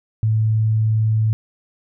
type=tone; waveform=sine; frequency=109.7 Hz; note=A2; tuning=5 cents flat; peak=-14 dBFS; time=0.23-1.33 s; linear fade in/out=0 ms; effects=none